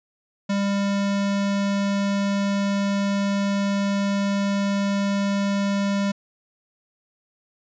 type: tone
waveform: square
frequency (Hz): 199.5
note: G3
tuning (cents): +31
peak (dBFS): -21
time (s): 0.49-6.12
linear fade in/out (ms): 10
effects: resampled to 16000 Hz